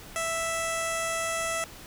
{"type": "tone with low-pass filter", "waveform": "15% pulse", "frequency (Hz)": 659.3, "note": "E5", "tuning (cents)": 0, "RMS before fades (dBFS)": -30, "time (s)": [0.16, 1.64], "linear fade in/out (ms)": 0, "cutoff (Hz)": 9300, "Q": 4.2, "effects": ["pink hiss -46 dBFS RMS until 1.86 s"]}